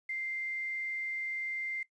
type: tone with quantisation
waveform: sine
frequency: 2093 Hz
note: C7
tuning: in tune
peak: -34 dBFS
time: 0.09-1.83 s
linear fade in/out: 5 ms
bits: 10
effects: noise-tail reverb RT60 0.1 s tail -17 dB re dry + resampled to 22050 Hz